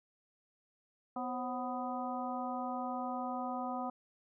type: harmonic tone with a mistuned harmonic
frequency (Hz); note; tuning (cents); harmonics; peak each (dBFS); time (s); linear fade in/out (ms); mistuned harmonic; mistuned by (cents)
249.3; B3; +16; 1 / 2 / 3 / 4 / 5; -40 / -45 / -39 / -44 / -44; 1.16-3.9; 5; 2; +110
effects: none